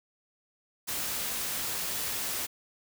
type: noise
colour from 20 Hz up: white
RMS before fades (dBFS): -33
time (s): 0.87-2.47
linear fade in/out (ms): 20
effects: none